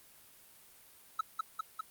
triangle tone with echo, 1303 Hz, E6, 20 cents flat, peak -26 dBFS, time 1.19-1.21 s, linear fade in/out 5 ms, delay 200 ms, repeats 3, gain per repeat -2 dB, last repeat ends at 1.81 s, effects white hiss -59 dBFS RMS until 1.9 s + Opus 32 kbps

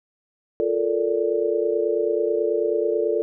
sine chord, Bb major seventh, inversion second, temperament just, 349.6 / 437 / 466.2 / 582.7 Hz, F4 / A4 / Bb4 / D5, +2 / -12 / 0 / -14 cents, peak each -26 / -22 / -26 / -27 dBFS, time 0.6-3.22 s, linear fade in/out 0 ms, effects none

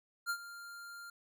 square tone with ADSR envelope, 1396 Hz, F6, 1 cent flat, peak -32 dBFS, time 0.26-1.1 s, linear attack 40 ms, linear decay 70 ms, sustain -15 dB, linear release 4 ms, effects none

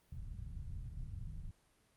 pink low-pass noise, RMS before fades -45 dBFS, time 0.12-1.51 s, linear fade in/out 5 ms, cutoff 140 Hz, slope 24 dB/octave, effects pink hiss -72 dBFS RMS until 1.96 s + Opus 32 kbps

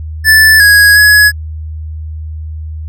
square tone with pitch steps, 1753 / 1660 / 1685 Hz, A6 / G#6 / G#6, -7 / -1 / +25 cents, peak -3 dBFS, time 0.24-1.32 s, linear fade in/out 50 ms, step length 360 ms, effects added 78 Hz sine -19 dBFS peak until 2.88 s

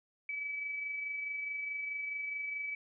sine tone with amplitude modulation, 2293 Hz, D7, 42 cents flat, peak -34 dBFS, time 0.29-2.75 s, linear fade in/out 2 ms, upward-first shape sine, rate 24.7 Hz, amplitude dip 35%, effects none

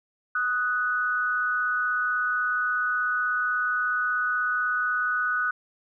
sine tone pair together, 1249.6 / 1486 Hz, D#6 / F#6, +7 / +7 cents, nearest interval minor third, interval 300 cents, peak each -28 / -24 dBFS, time 0.35-5.51 s, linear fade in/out 5 ms, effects none

